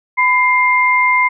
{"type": "tone pair together", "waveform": "sine", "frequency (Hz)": [1001.3, 2107], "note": ["B5", "C7"], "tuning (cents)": [24, 12], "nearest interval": "octave + minor second", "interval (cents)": 1288, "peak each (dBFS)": [-13, -12], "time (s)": [0.17, 1.29], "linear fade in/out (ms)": 20, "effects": []}